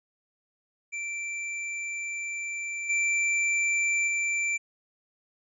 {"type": "tone with level steps", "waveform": "square", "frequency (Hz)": 2345, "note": "D7", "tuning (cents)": -3, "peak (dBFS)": [-32, -24, -26], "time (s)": [0.92, 4.58], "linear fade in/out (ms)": 20, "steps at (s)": [2.89, 4.07], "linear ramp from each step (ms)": 10, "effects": ["resampled to 22050 Hz"]}